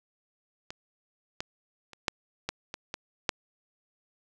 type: clicks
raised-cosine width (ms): 0.2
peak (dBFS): -21 / -15 / -29 / -8 / -13 / -19 / -17 / -7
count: 8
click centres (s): 0.705 / 1.405 / 1.933 / 2.082 / 2.49 / 2.741 / 2.941 / 3.292
effects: none